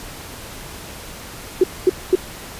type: tone bursts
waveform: sine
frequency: 370 Hz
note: F#4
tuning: in tune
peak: -8 dBFS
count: 3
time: 1.61-2.154 s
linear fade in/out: 5 ms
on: 28 ms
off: 230 ms
effects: pink hiss -35 dBFS RMS until 2.59 s + resampled to 32000 Hz